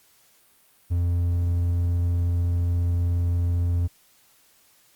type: tone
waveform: triangle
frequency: 86.8 Hz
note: F2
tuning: 10 cents flat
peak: -18 dBFS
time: 0.9-3.88 s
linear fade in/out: 20 ms
effects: white hiss -59 dBFS RMS until 4.95 s + Opus 48 kbps